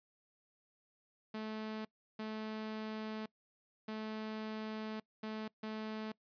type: tone bursts at uneven times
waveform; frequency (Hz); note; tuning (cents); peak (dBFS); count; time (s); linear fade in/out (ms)
sawtooth; 217.2; A3; -22; -36; 5; 1.34-1.85 / 2.19-3.26 / 3.88-5 / 5.23-5.48 / 5.63-6.12; 5
effects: noise-tail reverb RT60 0.1 s tail -23 dB re dry + resampled to 11025 Hz